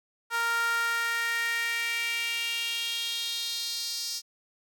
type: tone with high-pass filter sweep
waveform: sawtooth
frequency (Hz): 464.7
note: A#4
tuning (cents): -5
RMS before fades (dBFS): -30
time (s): 0.3-4.22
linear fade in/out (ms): 50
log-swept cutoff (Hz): 1200 to 5100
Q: 3.8
effects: none